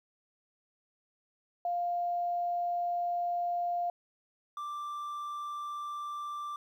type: tone pair in turn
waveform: sine / triangle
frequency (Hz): 700 / 1177.3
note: F5 / D6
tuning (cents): +4 / +4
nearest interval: major sixth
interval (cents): 900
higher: second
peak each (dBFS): -29 / -34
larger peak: first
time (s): 1.65-3.9 / 4.57-6.56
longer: first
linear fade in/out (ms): 2
effects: 11-bit